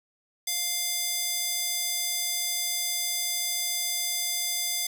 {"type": "tone with high-pass filter", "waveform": "square", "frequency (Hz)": 698.5, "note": "F5", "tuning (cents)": 0, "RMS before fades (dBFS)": -29, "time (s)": [0.47, 4.87], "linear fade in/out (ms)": 5, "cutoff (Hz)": 4500, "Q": 0.75, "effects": []}